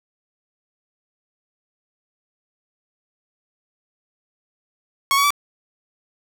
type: tone with pitch steps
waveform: sawtooth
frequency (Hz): 1103 / 1128.1 / 1153.8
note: C#6 / C#6 / D6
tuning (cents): -9 / +30 / -31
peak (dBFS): -11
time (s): 5.11-5.305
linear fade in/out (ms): 0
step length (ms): 65
effects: none